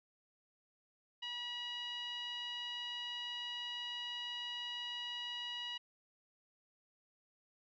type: tone with low-pass filter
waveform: 10% pulse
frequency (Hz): 966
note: B5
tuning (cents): -39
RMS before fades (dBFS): -43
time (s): 1.22-5.78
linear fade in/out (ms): 10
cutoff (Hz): 3200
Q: 6.1
effects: none